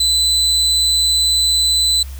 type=tone; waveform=35% pulse; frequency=4009 Hz; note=B7; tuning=25 cents sharp; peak=-11 dBFS; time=0-2.03 s; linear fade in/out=5 ms; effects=added 67 Hz sine -27 dBFS peak until 2.19 s + white hiss -42 dBFS RMS until 2.19 s